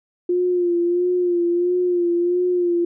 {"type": "tone with vibrato", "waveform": "sine", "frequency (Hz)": 352.4, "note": "F4", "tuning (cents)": 16, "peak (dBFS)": -16, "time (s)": [0.29, 2.85], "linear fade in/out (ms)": 5, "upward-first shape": "sine", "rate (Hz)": 1.5, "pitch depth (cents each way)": 40, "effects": []}